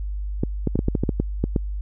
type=clicks; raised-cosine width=3 ms; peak=-7 dBFS; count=11; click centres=0.435 / 0.673 / 0.756 / 0.791 / 0.884 / 0.952 / 1.036 / 1.092 / 1.2 / 1.44 / 1.562 s; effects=added 50 Hz sine -25 dBFS peak until 1.81 s